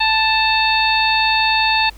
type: harmonic tone with a mistuned harmonic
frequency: 880 Hz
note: A5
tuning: in tune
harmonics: 1 / 2 / 3 / 4 / 5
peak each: -17 / -22 / -18 / -22 / -22 dBFS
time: 0-1.9 s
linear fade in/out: 10 ms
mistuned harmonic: 4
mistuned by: +65 cents
effects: added 50 Hz sine -37 dBFS peak until 1.97 s + pink hiss -47 dBFS RMS until 1.97 s